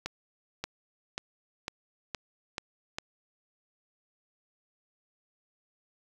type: accelerating click train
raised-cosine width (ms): 0.2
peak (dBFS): -16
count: 7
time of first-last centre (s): 0.06-2.985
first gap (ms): 580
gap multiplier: 0.93
effects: 8-bit